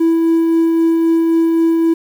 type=tone with tremolo; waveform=triangle; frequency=329.6 Hz; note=E4; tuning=in tune; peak=-6 dBFS; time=0-1.94 s; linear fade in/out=10 ms; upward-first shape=triangle; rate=3.8 Hz; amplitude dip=30%; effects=tanh soft clip ceiling -4 dBFS + 7-bit